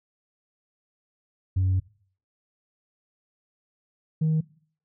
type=tone pair in turn; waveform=sine; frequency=93.6 / 157.42 Hz; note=F#2 / D#3; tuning=+20 / +21 cents; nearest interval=major sixth; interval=901 cents; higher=second; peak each=-18 dBFS; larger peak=neither; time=1.56-1.8 / 4.21-4.41 s; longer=first; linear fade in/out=10 ms; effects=noise-tail reverb RT60 0.5 s tail -21 dB re dry + tanh soft clip ceiling -18 dBFS